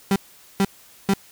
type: tone bursts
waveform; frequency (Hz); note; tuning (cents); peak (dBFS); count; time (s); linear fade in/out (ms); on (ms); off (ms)
35% pulse; 196; G3; 0; -14; 3; 0.11-1.137; 2; 49; 440
effects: white hiss -50 dBFS RMS until 1.31 s